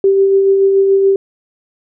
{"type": "tone with tremolo", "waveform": "sine", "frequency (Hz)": 390.6, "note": "G4", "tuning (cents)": -6, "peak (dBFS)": -6, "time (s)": [0.04, 1.16], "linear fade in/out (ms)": 2, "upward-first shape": "sine", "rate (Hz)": 7, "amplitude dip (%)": 30, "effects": []}